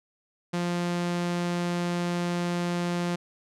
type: tone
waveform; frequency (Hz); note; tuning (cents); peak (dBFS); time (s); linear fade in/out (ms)
sawtooth; 174.61; F3; 0; -22; 0.53-3.16; 10
effects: low-pass 8000 Hz 12 dB/octave